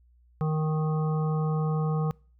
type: harmonic tone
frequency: 155.56 Hz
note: D#3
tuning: in tune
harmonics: 1 / 3 / 5 / 7 / 8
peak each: -24 / -34 / -38 / -41 / -42 dBFS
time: 0.41-2.11 s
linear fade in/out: 0 ms
effects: noise-tail reverb RT60 0.4 s tail -25 dB re dry + added 60 Hz sine -57 dBFS peak until 2.39 s